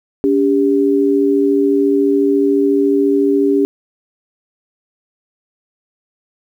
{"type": "tone pair together", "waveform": "sine", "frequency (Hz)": [283.8, 397.9], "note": ["C#4", "G4"], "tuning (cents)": [41, 26], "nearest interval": "tritone", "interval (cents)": 585, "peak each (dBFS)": -13, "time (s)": [0.24, 3.65], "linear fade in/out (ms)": 0, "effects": ["8-bit"]}